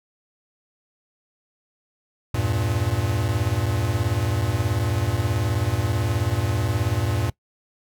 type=chord; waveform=square; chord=E diminished; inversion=none; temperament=equal with one note detuned; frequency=81.23 / 98 / 116.54 Hz; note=E2 / G2 / Bb2; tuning=-25 / 0 / 0 cents; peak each=-30 / -25 / -25 dBFS; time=2.34-7.3 s; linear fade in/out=5 ms; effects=noise-tail reverb RT60 0.1 s tail -21 dB re dry